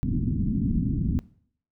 white low-pass noise, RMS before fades -25 dBFS, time 0.03-1.19 s, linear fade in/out 0 ms, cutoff 270 Hz, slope 48 dB/octave, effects noise-tail reverb RT60 0.6 s tail -21 dB re dry

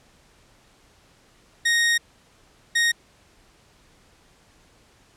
sawtooth tone bursts at uneven times, 1864.7 Hz, A#6, in tune, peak -14 dBFS, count 2, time 1.65-1.98 / 2.75-2.92 s, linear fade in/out 10 ms, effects pink hiss -57 dBFS RMS until 5.16 s + low-pass 9000 Hz 12 dB/octave

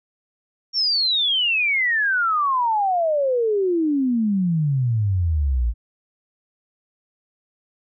sine exponential sweep, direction down, 5580 to 54.5 Hz, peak -17 dBFS, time 0.73-5.74 s, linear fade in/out 50 ms, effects none

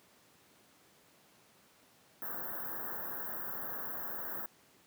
white band-stop noise, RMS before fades -40 dBFS, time 2.22-4.46 s, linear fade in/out 0 ms, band 1800 to 13000 Hz, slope 96 dB/octave, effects pink hiss -64 dBFS RMS until 4.86 s + high-pass 150 Hz 12 dB/octave

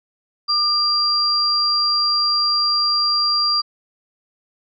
sine tone pair together, 1200 / 4750 Hz, D6 / D8, +37 / +19 cents, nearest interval 2 octaves, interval 2382 cents, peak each -22 / -16 dBFS, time 0.48-3.62 s, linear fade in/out 20 ms, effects none

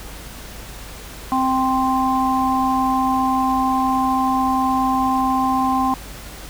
harmonic tone, 261.6 Hz, C4, in tune, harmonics 1 / 3 / 4, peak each -20 / -20 / -20 dBFS, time 1.32-5.94 s, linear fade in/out 0 ms, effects added 50 Hz sine -37 dBFS peak until 6.49 s + pink hiss -37 dBFS RMS until 6.49 s

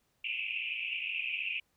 pink band-pass noise, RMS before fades -36 dBFS, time 0.24-1.6 s, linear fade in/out 5 ms, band 2400 to 2800 Hz, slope 96 dB/octave, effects pink hiss -75 dBFS RMS until 1.76 s

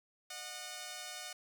5% pulse tone pair together, 608.1 / 732 Hz, D#5 / F#5, -40 / -19 cents, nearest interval minor third, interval 321 cents, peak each -37 / -33 dBFS, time 0.3-1.33 s, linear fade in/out 5 ms, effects none

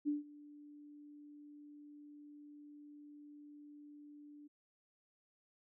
sine tone with ADSR envelope, 293.7 Hz, D4, in tune, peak -31 dBFS, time 0.05-4.48 s, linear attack 31 ms, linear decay 150 ms, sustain -22 dB, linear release 14 ms, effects none

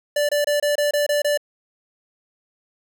square tone bursts, 585 Hz, D5, 7 cents flat, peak -18 dBFS, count 8, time 0.16-1.375 s, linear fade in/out 5 ms, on 130 ms, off 25 ms, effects none

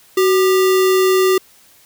sine tone with sample-and-hold, 374.9 Hz, F#4, 23 cents sharp, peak -10 dBFS, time 0.17-1.38 s, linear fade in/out 5 ms, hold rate 1575 Hz, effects white hiss -49 dBFS RMS until 1.85 s

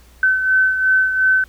sine beating tone pair, 1525 / 1527.8 Hz, G6 / G6, -48 / -45 cents, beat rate 2.8 Hz, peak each -13 / -21 dBFS, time 0.23-1.44 s, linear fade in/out 2 ms, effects added 60 Hz sine -45 dBFS peak until 1.48 s + pink hiss -51 dBFS RMS until 1.48 s

